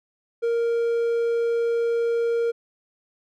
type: tone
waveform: triangle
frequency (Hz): 466.2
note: A#4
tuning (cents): 0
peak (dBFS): -18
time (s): 0.42-2.52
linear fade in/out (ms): 20
effects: none